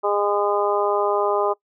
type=harmonic tone; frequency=204.4 Hz; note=G#3; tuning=27 cents flat; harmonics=2 / 3 / 4 / 5 / 6; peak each=-22 / -24 / -25 / -26 / -27 dBFS; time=0.03-1.54 s; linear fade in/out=20 ms; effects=noise-tail reverb RT60 0.1 s tail -22 dB re dry